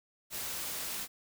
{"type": "noise", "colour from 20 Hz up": "white", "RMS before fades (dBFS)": -38, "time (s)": [0.3, 1.08], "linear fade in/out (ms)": 50, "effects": []}